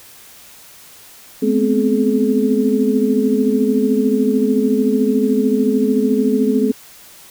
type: tone cluster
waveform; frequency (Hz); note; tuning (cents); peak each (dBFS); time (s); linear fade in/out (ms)
sine; 212.5 / 248.1 / 261.7 / 427.3; G#3 / B3 / C4 / G#4; +40 / +8 / 0 / +49; -18; 1.42-6.72; 10
effects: white hiss -42 dBFS RMS until 7.3 s